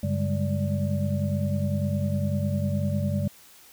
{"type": "tone cluster", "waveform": "sine", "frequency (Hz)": [96.6, 142.9, 195, 204.9, 581], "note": ["G2", "D3", "G3", "G#3", "D5"], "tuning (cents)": [-25, -47, -9, -23, -19], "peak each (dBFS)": [-27, -29, -31, -30, -35], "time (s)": [0.03, 3.28], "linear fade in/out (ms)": 5, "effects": ["white hiss -52 dBFS RMS until 3.72 s"]}